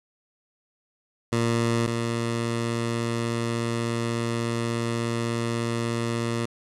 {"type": "tone pair in turn", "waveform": "15% pulse", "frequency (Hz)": [116.54, 116.54], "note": ["A#2", "A#2"], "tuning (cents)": [0, 0], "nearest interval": "unison", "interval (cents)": 0, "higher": "neither", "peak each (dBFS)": [-15, -18], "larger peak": "first", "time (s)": [[1.32, 1.87], [1.87, 6.46]], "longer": "second", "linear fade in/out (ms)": 10, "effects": ["resampled to 24000 Hz", "7-bit"]}